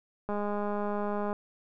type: click train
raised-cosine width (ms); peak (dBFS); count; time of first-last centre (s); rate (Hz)
1; -20; 215; 0.29-1.329; 206
effects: none